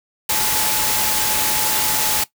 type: tone in noise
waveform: sine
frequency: 860 Hz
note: A5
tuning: 40 cents flat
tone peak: -28 dBFS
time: 0.29-2.24 s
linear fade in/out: 5 ms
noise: white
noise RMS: -19 dBFS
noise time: 0.29-2.24 s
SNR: -12 dB
effects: noise-tail reverb RT60 0.1 s tail -17 dB re dry